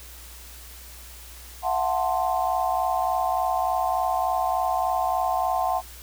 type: chord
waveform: sine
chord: F# half-diminished seventh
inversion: third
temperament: equal with one note detuned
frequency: 676.6 / 740 / 880 / 1046.5 Hz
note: E5 / F#5 / A5 / C6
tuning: +45 / 0 / 0 / 0 cents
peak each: -28 / -24 / -29 / -29 dBFS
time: 1.62-5.82 s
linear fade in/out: 50 ms
effects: added 60 Hz sine -44 dBFS peak until 6.02 s + white hiss -45 dBFS RMS until 6.02 s